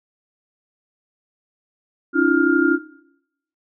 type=tone cluster; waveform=sine; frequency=280 / 312.5 / 344.7 / 1407 Hz; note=C#4 / D#4 / F4 / F6; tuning=+18 / +8 / -23 / +12 cents; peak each=-19 dBFS; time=2.13-2.79 s; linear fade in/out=50 ms; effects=noise-tail reverb RT60 0.8 s tail -18 dB re dry